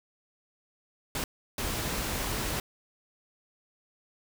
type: noise bursts at uneven times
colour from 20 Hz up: pink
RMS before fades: -32 dBFS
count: 2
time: 1.15-1.24 / 1.58-2.6 s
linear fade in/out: 2 ms
effects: none